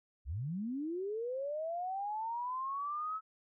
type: linear sweep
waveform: sine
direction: up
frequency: 55 to 1304 Hz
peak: -35 dBFS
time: 0.25-3.21 s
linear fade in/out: 50 ms
effects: none